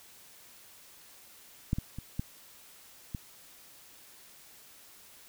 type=clicks; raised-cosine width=5 ms; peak=-15 / -20 / -26 / -19 / -23 dBFS; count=5; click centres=1.731 / 1.785 / 1.986 / 2.195 / 3.148 s; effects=white hiss -55 dBFS RMS until 5.28 s